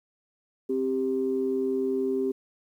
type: tone pair together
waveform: sine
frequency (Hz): 263 / 394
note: C4 / G4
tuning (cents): +9 / +9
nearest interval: perfect fifth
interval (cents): 700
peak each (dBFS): -28 / -25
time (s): 0.69-2.32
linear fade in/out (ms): 10
effects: tanh soft clip ceiling -16 dBFS + 10-bit